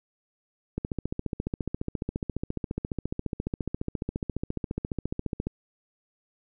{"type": "click train", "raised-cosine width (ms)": 3, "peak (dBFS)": -16, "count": 69, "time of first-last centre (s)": [0.78, 5.47], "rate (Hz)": 14.5, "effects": []}